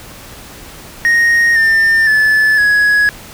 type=tone with pitch steps; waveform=triangle; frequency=1864.7 / 1799.1 / 1735.8 / 1674.7 Hz; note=A#6 / A6 / A6 / G#6; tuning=0 / +38 / -24 / +14 cents; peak=-6 dBFS; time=1.05-3.09 s; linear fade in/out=0 ms; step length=510 ms; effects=pink hiss -34 dBFS RMS until 3.33 s